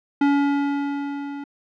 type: tone with level ramp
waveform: square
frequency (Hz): 283.2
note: C#4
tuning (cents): +37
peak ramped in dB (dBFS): -15 to -31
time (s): 0.21-1.44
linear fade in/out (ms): 5
effects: low-pass 2000 Hz 12 dB/octave